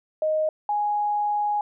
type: tone pair in turn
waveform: sine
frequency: 622.3 / 830.7 Hz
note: D#5 / G#5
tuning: 0 / 0 cents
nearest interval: perfect fourth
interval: 500 cents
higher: second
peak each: -20 / -21 dBFS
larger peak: first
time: 0.22-0.49 / 0.69-1.61 s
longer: second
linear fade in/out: 2 ms
effects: none